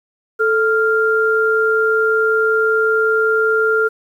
sine tone pair together, 440 / 1394.7 Hz, A4 / F6, 0 / -3 cents, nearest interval octave + minor sixth, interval 1997 cents, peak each -15 dBFS, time 0.39-3.89 s, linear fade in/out 20 ms, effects 8-bit

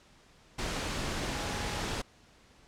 sine tone in noise, 830.6 Hz, G#5, in tune, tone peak -45 dBFS, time 1.34-1.82 s, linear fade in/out 10 ms, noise pink, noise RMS -34 dBFS, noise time 0.58-2.02 s, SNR -14 dB, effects pink hiss -60 dBFS RMS until 2.67 s + low-pass 7000 Hz 12 dB/octave

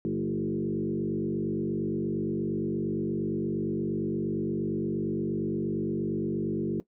sine tone with frequency modulation, 275.1 Hz, C#4, 13 cents flat, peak -26 dBFS, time 0.05-6.8 s, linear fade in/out 0 ms, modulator 48.6 Hz, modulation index 2.6, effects noise-tail reverb RT60 0.1 s tail -17 dB re dry

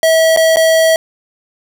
square tone with dropouts, 647 Hz, E5, 32 cents flat, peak -8 dBFS, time 0.03-0.96 s, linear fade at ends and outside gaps 1 ms, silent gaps 0.363-0.372 / 0.56-0.569 s, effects none

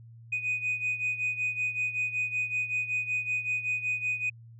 sine beating tone pair, 2489 / 2494.3 Hz, D#7 / D#7, 0 / +4 cents, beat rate 5.3 Hz, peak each -28 / -32 dBFS, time 0.32-4.3 s, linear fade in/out 10 ms, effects tanh soft clip ceiling -23 dBFS + added 115 Hz sine -47 dBFS peak until 4.59 s

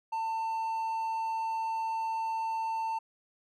triangle tone, 896 Hz, A5, 31 cents sharp, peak -28 dBFS, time 0.12-2.99 s, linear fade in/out 10 ms, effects none

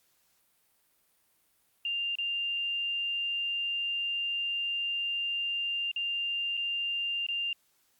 sine tone with dropouts, 2794 Hz, F7, in tune, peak -29 dBFS, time 1.85-7.53 s, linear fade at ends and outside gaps 2 ms, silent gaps 2.154-2.185 / 5.915-5.961 / 6.57-6.574 / 7.266-7.286 s, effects white hiss -70 dBFS RMS until 7.99 s + Opus 48 kbps

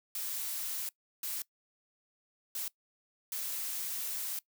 blue noise bursts at uneven times, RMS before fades -37 dBFS, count 4, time 0.15-0.89 / 1.23-1.42 / 2.55-2.68 / 3.32-4.39 s, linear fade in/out 2 ms, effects noise-tail reverb RT60 0.1 s tail -21 dB re dry

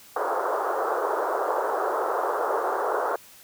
pink band-pass noise, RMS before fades -26 dBFS, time 0.16-3.16 s, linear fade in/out 5 ms, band 390 to 1400 Hz, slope 48 dB/octave, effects white hiss -50 dBFS RMS until 3.43 s

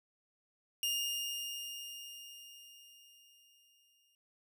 sawtooth tone with exponential decay, 2828 Hz, F7, 21 cents sharp, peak -28 dBFS, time 0.83-4.15 s, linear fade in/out 1 ms, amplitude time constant 720 ms, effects none

